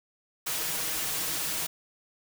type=noise with comb filter; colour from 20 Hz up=white; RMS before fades=-31 dBFS; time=0.46-1.67 s; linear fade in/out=10 ms; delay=6.3 ms; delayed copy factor=+0.75; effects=none